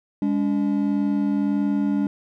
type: tone pair together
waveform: triangle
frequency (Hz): 204.1 / 285.7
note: G#3 / D4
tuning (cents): -30 / -48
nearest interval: tritone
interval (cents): 582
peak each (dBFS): -20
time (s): 0.22-2.07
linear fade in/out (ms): 2
effects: none